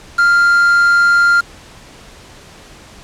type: tone with quantisation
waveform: triangle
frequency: 1396.9 Hz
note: F6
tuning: in tune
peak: -6 dBFS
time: 0.18-1.41 s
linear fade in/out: 10 ms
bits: 4
effects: pink hiss -39 dBFS RMS until 3.03 s + low-pass 8000 Hz 12 dB/octave